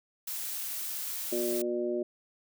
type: noise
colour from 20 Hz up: blue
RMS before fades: -36 dBFS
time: 0.27-1.62 s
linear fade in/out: 5 ms
type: harmonic tone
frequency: 120 Hz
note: B2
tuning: 49 cents flat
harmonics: 2 / 3 / 4 / 5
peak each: -37 / -30 / -43 / -35 dBFS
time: 1.32-2.03 s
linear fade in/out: 5 ms
effects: none